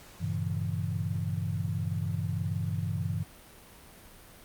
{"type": "chord", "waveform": "sine", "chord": "G diminished seventh", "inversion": "none", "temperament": "equal", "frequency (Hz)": [98, 116.54, 138.59, 164.81], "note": ["G2", "Bb2", "Db3", "Fb3"], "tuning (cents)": [0, 0, 0, 0], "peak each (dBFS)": [-32, -37, -36, -34], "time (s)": [0.2, 3.24], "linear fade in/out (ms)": 20, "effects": ["pink hiss -52 dBFS RMS until 4.44 s", "Opus 48 kbps"]}